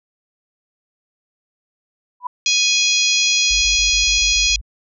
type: tone with exponential growth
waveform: sine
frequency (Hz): 987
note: B5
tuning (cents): -1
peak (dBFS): -17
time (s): 2.2-2.27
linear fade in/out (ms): 5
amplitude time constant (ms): 15
type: harmonic tone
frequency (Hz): 830.6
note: G#5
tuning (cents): 0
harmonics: 3 / 4 / 5 / 6 / 7 / 8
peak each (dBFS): -19 / -20 / -21 / -22 / -22 / -23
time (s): 2.46-4.56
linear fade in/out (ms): 2
type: tone bursts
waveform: sine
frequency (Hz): 51.7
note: G#1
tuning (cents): -7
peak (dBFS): -25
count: 8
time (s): 3.5-4.614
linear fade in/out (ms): 10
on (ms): 120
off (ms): 22
effects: none